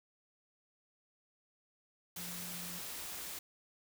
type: tone in noise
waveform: sine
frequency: 175.7 Hz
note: F3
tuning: 11 cents sharp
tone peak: -49 dBFS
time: 2.17-2.79 s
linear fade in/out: 5 ms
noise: white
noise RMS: -44 dBFS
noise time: 2.16-3.39 s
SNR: -8 dB
effects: none